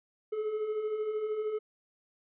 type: beating tone pair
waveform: triangle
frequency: 417.7 / 430.7 Hz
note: G#4 / A4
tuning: +10 / -37 cents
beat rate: 13 Hz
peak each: -38 / -29 dBFS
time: 0.32-1.59 s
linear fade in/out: 10 ms
effects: resampled to 8000 Hz